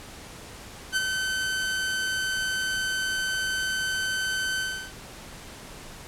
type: tone with ADSR envelope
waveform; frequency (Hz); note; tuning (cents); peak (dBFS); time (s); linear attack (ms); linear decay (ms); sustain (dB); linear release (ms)
sawtooth; 1531; G6; -41; -17; 0.92-4.93; 45; 28; -5; 340
effects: pink hiss -43 dBFS RMS until 6.07 s + low-pass 11000 Hz 12 dB/octave